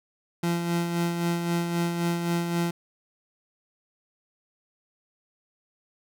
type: tone with tremolo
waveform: 30% pulse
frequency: 171.2 Hz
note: F3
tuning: 34 cents flat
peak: -20 dBFS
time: 0.43-2.71 s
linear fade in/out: 5 ms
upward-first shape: sine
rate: 3.8 Hz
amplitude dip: 45%
effects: none